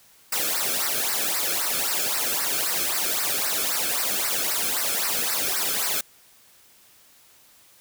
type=noise with flanger; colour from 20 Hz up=white; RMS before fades=-25 dBFS; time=0.32-6.01 s; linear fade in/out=5 ms; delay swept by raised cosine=0.29 to 1.07 ms; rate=3.8 Hz; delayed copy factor=-0.85; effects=white hiss -55 dBFS RMS until 7.8 s